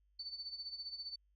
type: tone with tremolo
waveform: sine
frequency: 4515 Hz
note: C#8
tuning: 31 cents sharp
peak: -40 dBFS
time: 0.19-1.16 s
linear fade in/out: 5 ms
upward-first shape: sine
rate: 15 Hz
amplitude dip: 70%
effects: added 50 Hz sine -70 dBFS peak until 1.35 s